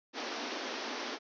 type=band-pass noise; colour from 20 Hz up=pink; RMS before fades=-39 dBFS; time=0.13-1.19 s; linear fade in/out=50 ms; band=230 to 6000 Hz; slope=96 dB/octave; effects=none